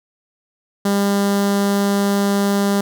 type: tone with notch filter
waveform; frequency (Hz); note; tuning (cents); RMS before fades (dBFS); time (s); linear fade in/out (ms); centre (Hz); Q
sawtooth; 200.3; G3; +38; -17; 0.85-2.81; 5; 2400; 1.6
effects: none